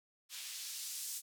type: noise with band-pass filter sweep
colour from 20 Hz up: blue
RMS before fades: -44 dBFS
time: 0.29-1.22 s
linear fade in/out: 50 ms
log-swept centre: 3000 to 7200 Hz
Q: 0.92
effects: none